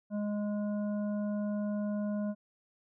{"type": "harmonic tone", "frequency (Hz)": 207.4, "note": "G#3", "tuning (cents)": -2, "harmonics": [1, 3, 5, 7], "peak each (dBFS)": [-31, -39, -52, -54], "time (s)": [0.1, 2.35], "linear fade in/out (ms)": 50, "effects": []}